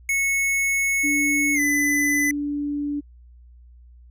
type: tone with pitch glide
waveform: square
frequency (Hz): 2200 to 2006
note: C#7 to B6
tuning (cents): -14 to +26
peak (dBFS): -20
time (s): 0.09-2.31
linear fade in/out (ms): 2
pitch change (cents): -160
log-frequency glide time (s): 1.54-1.6
type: tone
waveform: sine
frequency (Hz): 290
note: D4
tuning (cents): -22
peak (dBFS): -23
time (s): 1.03-3.01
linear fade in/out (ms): 20
effects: added 60 Hz sine -45 dBFS peak until 4.1 s